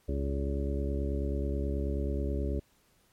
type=harmonic tone with a mistuned harmonic; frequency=69.3 Hz; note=C#2; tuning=in tune; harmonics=1 / 2 / 3 / 4 / 5 / 6 / 8; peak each=-30 / -40 / -40 / -39 / -40 / -39 / -42 dBFS; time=0.08-2.6 s; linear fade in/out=10 ms; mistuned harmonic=8; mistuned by=+36 cents; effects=pink hiss -67 dBFS RMS until 3.12 s + MP3 64 kbps